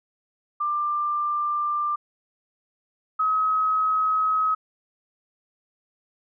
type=tone pair in turn; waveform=sine; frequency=1188 / 1274.4 Hz; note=D6 / D#6; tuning=+20 / +41 cents; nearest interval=minor second; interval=121 cents; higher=second; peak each=-22 / -19 dBFS; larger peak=second; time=0.6-1.96 / 3.19-4.55 s; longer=neither; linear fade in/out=10 ms; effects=none